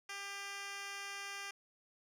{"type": "tone with band-pass filter", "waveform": "10% pulse", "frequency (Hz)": 398.6, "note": "G4", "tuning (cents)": 29, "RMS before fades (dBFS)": -45, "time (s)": [0.09, 1.51], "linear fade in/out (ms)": 5, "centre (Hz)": 3900, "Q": 0.68, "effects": []}